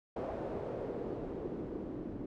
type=noise with low-pass filter sweep; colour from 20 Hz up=white; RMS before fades=-40 dBFS; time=0.16-2.26 s; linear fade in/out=5 ms; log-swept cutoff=580 to 300 Hz; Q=2.2; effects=none